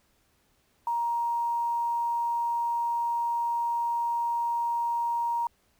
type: tone with quantisation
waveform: sine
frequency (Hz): 940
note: A#5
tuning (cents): +14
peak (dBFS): -25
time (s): 0.87-5.47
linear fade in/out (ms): 2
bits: 9
effects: pink hiss -68 dBFS RMS until 5.79 s